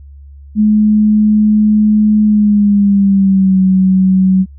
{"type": "tone with pitch glide", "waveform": "sine", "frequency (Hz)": [212.5, 188.23], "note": ["G#3", "F#3"], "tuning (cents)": [40, 30], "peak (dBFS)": -6, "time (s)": [0.55, 4.46], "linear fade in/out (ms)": 50, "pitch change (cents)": -210, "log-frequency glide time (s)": [2.24, 3.6], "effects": ["added 70 Hz sine -32 dBFS peak until 4.58 s"]}